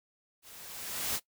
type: noise with level ramp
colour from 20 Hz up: white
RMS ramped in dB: -53 to -30 dBFS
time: 0.42-1.2 s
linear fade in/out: 50 ms
effects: noise-tail reverb RT60 0.1 s tail -19 dB re dry